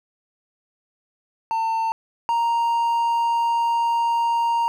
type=tone pair in turn; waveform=triangle; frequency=900 / 932 Hz; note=A5 / A#5; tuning=+39 / -1 cents; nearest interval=minor second; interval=60 cents; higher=second; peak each=-18 / -16 dBFS; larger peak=second; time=1.51-1.92 / 2.29-4.68 s; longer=second; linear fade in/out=0 ms; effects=none